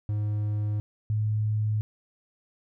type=tone pair in turn; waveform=triangle / sine; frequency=105 / 107.21 Hz; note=G#2 / A2; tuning=+19 / -44 cents; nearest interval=unison; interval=37 cents; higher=second; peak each=-23 dBFS; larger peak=neither; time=0.09-0.8 / 1.1-1.81 s; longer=neither; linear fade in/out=0 ms; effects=none